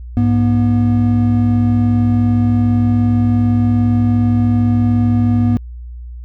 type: tone pair together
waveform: triangle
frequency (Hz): 102.6 / 241.6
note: G#2 / B3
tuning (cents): -21 / -38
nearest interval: octave + minor third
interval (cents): 1483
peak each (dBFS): -11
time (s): 0.17-5.57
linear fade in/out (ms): 0
effects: added 60 Hz sine -27 dBFS peak until 6.24 s